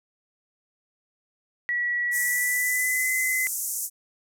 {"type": "tone with pitch glide", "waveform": "sine", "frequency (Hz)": [1934, 2038], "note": ["B6", "C7"], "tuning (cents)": [-37, -46], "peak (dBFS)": -23, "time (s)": [1.69, 3.47], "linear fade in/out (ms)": 0, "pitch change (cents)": 91, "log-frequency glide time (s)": [2.07, 3.12]}
{"type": "band-pass noise", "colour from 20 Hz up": "white", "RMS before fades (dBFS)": -30, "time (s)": [2.11, 3.9], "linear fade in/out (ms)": 50, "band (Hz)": [6100, 14000], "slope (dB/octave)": 48}
{"effects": []}